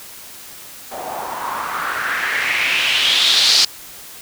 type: noise with low-pass filter sweep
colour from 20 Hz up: blue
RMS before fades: -18 dBFS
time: 0.91-3.65 s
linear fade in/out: 5 ms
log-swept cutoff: 680 to 4800 Hz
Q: 3.8
effects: white hiss -37 dBFS RMS until 4.21 s